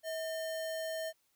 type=tone with sample-and-hold; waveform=sine; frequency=643 Hz; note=E5; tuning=43 cents flat; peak=-35 dBFS; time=0.03-1.13 s; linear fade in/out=50 ms; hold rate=2450 Hz; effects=white hiss -75 dBFS RMS until 1.35 s